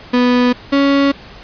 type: tone pair in turn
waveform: 35% pulse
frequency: 246.9 / 278.8 Hz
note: B3 / C#4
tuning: 0 / +10 cents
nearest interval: major second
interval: 210 cents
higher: second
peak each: -8 dBFS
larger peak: neither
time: 0.13-0.53 / 0.72-1.12 s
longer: neither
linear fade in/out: 10 ms
effects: pink hiss -37 dBFS RMS until 1.43 s + resampled to 11025 Hz